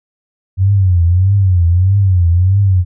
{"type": "tone with vibrato", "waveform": "sine", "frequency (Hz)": 92.2, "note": "F#2", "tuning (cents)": -6, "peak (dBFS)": -7, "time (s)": [0.57, 2.85], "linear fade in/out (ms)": 50, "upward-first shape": "triangle", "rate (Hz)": 1.6, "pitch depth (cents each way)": 170, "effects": []}